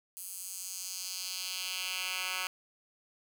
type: tone with high-pass filter sweep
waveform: 10% pulse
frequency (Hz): 185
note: F#3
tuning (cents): 0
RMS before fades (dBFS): -38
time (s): 0.17-2.47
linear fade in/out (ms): 0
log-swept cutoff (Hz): 10000 to 1800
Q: 1.5
effects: none